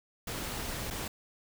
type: noise with dropouts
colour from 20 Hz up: pink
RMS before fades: -37 dBFS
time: 0.27-1.08 s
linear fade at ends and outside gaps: 5 ms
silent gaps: 0.903-0.907 s
effects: none